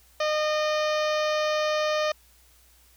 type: harmonic tone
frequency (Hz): 611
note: D#5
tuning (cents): -32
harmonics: 1 / 2 / 3 / 4 / 5 / 6 / 7 / 8 / 9 / 10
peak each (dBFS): -24 / -30 / -34 / -36 / -38 / -40 / -41 / -42 / -43 / -44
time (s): 0.2-2.12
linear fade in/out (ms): 5
effects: added 60 Hz sine -59 dBFS peak until 2.96 s + white hiss -59 dBFS RMS until 2.96 s